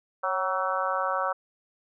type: harmonic tone with a mistuned harmonic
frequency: 188.7 Hz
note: F#3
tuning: 34 cents sharp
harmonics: 3 / 4 / 5 / 6 / 7 / 8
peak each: -31 / -33 / -33 / -31 / -30 / -36 dBFS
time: 0.23-1.33 s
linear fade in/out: 10 ms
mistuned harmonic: 3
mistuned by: -39 cents
effects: none